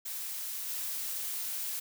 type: noise with level steps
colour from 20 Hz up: blue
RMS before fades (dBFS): -38 / -36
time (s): 0.05-1.8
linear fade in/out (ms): 10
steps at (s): 0.68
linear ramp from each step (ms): 10
effects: none